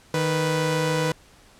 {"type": "tone pair together", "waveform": "sawtooth", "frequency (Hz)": [155.57, 493.9], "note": ["D#3", "B4"], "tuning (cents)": [0, 0], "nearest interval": "octave + minor sixth", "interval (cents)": 2000, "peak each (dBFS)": -20, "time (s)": [0.14, 1.12], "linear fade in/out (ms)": 2, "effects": ["pink hiss -53 dBFS RMS until 1.59 s", "low-pass 10000 Hz 12 dB/octave"]}